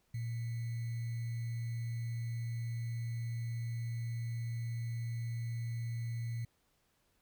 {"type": "tone with sample-and-hold", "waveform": "sine", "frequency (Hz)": 116.54, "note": "A#2", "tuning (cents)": 0, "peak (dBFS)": -35, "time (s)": [0.14, 6.45], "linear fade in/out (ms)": 5, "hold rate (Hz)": 2100, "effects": ["pink hiss -75 dBFS RMS until 7.21 s"]}